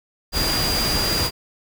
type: tone in noise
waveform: sine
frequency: 4804 Hz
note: D8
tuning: 38 cents sharp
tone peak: -22 dBFS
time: 0.32-1.31 s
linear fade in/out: 50 ms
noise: pink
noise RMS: -23 dBFS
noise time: 0.32-1.31 s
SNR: -2 dB
effects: none